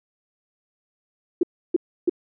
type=tone bursts; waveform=sine; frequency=349.2 Hz; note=F4; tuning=in tune; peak=-14 dBFS; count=3; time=1.41-2.096 s; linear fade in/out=5 ms; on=22 ms; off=310 ms; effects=none